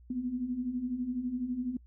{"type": "beating tone pair", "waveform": "sine", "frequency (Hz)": [240, 252], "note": ["B3", "B3"], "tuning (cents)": [-49, 35], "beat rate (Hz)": 12, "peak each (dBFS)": [-38, -32], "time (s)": [0.1, 1.77], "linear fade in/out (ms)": 5, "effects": ["noise-tail reverb RT60 0.1 s tail -26 dB re dry", "added 60 Hz sine -53 dBFS peak until 1.86 s"]}